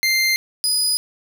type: tone pair in turn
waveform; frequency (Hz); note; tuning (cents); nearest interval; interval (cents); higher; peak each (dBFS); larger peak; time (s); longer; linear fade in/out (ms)
25% pulse; 2093 / 4967; C7 / D#8; 0 / -4; octave + minor third; 1496; second; -12; neither; 0.03-0.36 / 0.64-0.97; neither; 0
effects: 9-bit